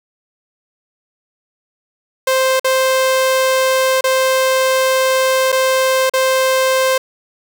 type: tone with dropouts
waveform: sawtooth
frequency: 523.3 Hz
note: C5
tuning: in tune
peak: -8 dBFS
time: 2.27-6.98 s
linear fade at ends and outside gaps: 5 ms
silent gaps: 2.597-2.644 / 4.01-4.04 / 5.52-5.525 / 6.097-6.136 s
effects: 7-bit